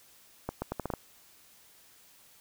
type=accelerating click train; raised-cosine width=1 ms; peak=-18 dBFS; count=7; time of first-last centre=0.49-0.937 s; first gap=130 ms; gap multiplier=0.77; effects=white hiss -59 dBFS RMS until 2.4 s